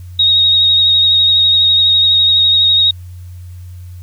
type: tone with vibrato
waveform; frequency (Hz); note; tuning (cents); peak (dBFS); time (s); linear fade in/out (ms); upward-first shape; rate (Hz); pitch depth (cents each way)
sine; 3756; A#7; +12; -7; 0.19-2.91; 5; sine; 12; 21
effects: added 89 Hz sine -28 dBFS peak until 4.02 s + white hiss -51 dBFS RMS until 4.02 s